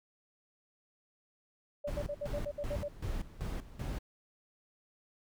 sine tone bursts, 582 Hz, D5, 16 cents flat, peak -34 dBFS, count 9, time 1.84-2.885 s, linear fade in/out 10 ms, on 61 ms, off 62 ms
brown noise with tremolo, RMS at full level -37 dBFS, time 1.87-3.99 s, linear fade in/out 10 ms, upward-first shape square, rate 2.6 Hz, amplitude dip 80%
effects none

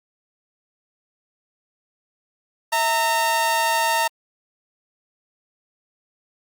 sawtooth tone pair together, 653 / 916.7 Hz, E5 / A#5, -17 / -29 cents, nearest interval tritone, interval 588 cents, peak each -22 / -15 dBFS, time 2.72-4.08 s, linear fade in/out 10 ms, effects Opus 48 kbps

